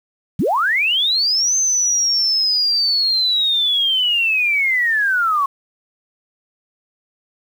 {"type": "linear two-way sweep", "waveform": "sine", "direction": "up then down", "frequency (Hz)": [117.1, 6272, 1081], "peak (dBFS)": -14, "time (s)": [0.39, 5.46], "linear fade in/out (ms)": 5, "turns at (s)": 1.56, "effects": ["7-bit"]}